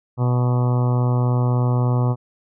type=harmonic tone; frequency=123.47 Hz; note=B2; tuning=in tune; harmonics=1 / 2 / 3 / 4 / 5 / 6 / 7 / 8 / 9 / 10; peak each=-16 / -27 / -31 / -31 / -34 / -35 / -34 / -36 / -35 / -40 dBFS; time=0.17-2.16 s; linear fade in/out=50 ms; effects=none